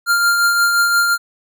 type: tone with tremolo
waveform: square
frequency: 1396.9 Hz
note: F6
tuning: in tune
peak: -11 dBFS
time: 0.06-1.18 s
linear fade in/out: 50 ms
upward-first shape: triangle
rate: 5.7 Hz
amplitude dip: 40%
effects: none